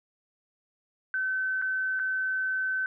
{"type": "tone with dropouts", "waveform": "sine", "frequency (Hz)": 1528, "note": "G6", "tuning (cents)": -45, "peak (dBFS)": -26, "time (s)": [1.14, 2.86], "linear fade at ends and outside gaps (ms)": 1, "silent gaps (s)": [[1.616, 1.622], [1.993, 1.997]], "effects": []}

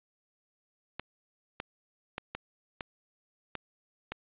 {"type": "clicks", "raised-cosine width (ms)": 0.3, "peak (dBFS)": -19, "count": 7, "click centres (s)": [0.996, 1.601, 2.181, 2.35, 2.808, 3.553, 4.12], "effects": ["resampled to 8000 Hz", "10-bit"]}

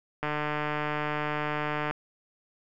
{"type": "click train", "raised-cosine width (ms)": 0.5, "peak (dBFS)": -15, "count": 253, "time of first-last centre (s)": [0.23, 1.91], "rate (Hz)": 150, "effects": []}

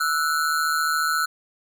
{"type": "ring-modulated tone", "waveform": "square", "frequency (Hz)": 1396.9, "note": "F6", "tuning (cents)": 0, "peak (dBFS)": -18, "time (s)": [0, 1.26], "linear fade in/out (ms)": 10, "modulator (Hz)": 77.2, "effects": []}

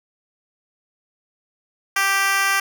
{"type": "tone with high-pass filter", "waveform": "10% pulse", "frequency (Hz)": 392, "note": "G4", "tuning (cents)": 0, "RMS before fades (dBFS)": -19, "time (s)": [1.96, 2.6], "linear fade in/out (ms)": 5, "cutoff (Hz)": 1300, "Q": 1.1, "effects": []}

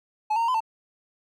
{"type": "tone with pitch steps", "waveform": "triangle", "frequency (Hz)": [856, 918, 925, 1016, 893], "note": ["A5", "A#5", "A#5", "B5", "A5"], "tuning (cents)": [-48, -27, -14, 49, 25], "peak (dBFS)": -19, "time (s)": [0.3, 0.605], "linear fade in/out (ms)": 10, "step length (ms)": 61, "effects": []}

